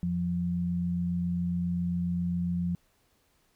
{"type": "tone pair together", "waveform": "sine", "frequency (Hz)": [87.31, 174.62], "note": ["F2", "F3"], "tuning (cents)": [0, 0], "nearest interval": "octave", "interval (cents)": 1200, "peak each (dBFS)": [-36, -27], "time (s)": [0.03, 2.75], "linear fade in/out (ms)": 0, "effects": ["pink hiss -69 dBFS RMS until 3.55 s"]}